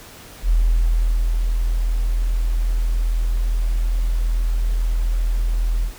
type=tone with ADSR envelope; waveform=sine; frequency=41.2 Hz; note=E1; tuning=in tune; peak=-12 dBFS; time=0.42-5.93 s; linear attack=78 ms; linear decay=870 ms; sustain=-4 dB; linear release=97 ms; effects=pink hiss -41 dBFS RMS until 5.98 s